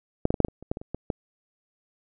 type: clicks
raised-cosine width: 2 ms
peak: -6 / -9 / -15 / -6 / -6 / -26 / -29 / -12 / -20 / -26 / -17 / -12 dBFS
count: 12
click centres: 0.254 / 0.305 / 0.342 / 0.403 / 0.448 / 0.484 / 0.626 / 0.715 / 0.771 / 0.815 / 0.946 / 1.102 s
effects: none